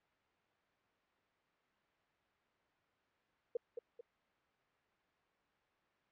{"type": "tone with echo", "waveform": "sine", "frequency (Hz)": 476.4, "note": "A#4", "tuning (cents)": 38, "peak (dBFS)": -33, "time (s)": [3.55, 3.57], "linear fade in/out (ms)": 5, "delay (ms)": 220, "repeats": 2, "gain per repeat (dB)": -7, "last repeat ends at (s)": 4.01, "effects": ["white hiss -75 dBFS RMS until 6.11 s", "low-pass 2000 Hz 12 dB/octave"]}